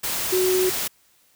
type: tone in noise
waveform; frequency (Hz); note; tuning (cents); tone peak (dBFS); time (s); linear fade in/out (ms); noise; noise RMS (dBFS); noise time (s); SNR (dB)
sine; 370; F#4; 0; -18; 0.32-0.7; 10; white; -26; 0.03-0.88; +5
effects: white hiss -60 dBFS RMS until 1.35 s